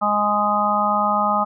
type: harmonic tone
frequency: 207.7 Hz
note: G#3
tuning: in tune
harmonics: 1 / 3 / 4 / 5 / 6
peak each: -26 / -25 / -21 / -25 / -20 dBFS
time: 0.01-1.45 s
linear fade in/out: 20 ms
effects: none